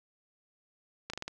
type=slowing click train; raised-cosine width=0.2 ms; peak=-20 dBFS; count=5; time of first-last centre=1.1-1.28 s; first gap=35 ms; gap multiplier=1.17; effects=none